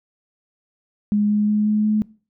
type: tone with pitch steps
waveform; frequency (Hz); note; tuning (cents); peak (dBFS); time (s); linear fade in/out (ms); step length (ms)
sine; 207.7 / 209.1 / 210.6 / 212.1 / 213.5; G#3 / G#3 / G#3 / G#3 / G#3; 0 / +12 / +24 / +37 / +48; -15; 1.12-2.02; 0; 180
effects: noise-tail reverb RT60 0.4 s tail -23 dB re dry